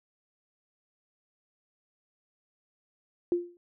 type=tone with exponential decay; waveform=sine; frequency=349.2 Hz; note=F4; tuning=in tune; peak=-20 dBFS; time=3.32-3.57 s; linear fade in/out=1 ms; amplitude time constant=54 ms; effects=none